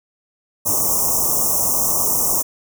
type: band-stop noise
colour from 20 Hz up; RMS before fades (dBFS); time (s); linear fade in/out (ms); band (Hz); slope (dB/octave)
white; -18; 0.65-2.43; 20; 1200 to 5500; 96
effects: none